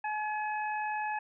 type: harmonic tone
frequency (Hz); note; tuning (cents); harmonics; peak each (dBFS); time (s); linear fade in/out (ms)
850; G#5; +40; 1 / 2 / 3; -32 / -38 / -42; 0.04-1.19; 5
effects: none